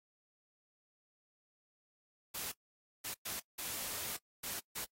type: noise bursts at uneven times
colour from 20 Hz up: white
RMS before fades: -41 dBFS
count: 6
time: 2.34-2.52 / 3.04-3.14 / 3.25-3.4 / 3.58-4.17 / 4.43-4.6 / 4.75-4.85 s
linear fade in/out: 10 ms
effects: noise-tail reverb RT60 0.1 s tail -24 dB re dry + AAC 48 kbps